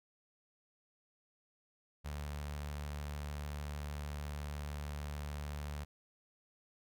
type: tone with notch filter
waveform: sawtooth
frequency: 73.42 Hz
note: D2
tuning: in tune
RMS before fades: -42 dBFS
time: 2.04-5.85 s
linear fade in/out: 20 ms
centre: 320 Hz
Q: 1
effects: none